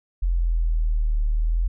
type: exponential two-way sweep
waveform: sine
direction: down then up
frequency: 43.65 to 37.27 to 43.65 Hz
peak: -18 dBFS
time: 0.22-1.68 s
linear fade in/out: 10 ms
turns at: 1.26 s
effects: none